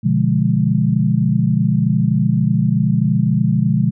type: chord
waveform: sine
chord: B diminished seventh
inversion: none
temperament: equal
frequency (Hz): 123.47 / 146.83 / 174.61 / 207.7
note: B2 / D3 / F3 / Ab3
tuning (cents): 0 / 0 / 0 / 0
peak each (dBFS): -18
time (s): 0.03-3.91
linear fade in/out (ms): 20
effects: none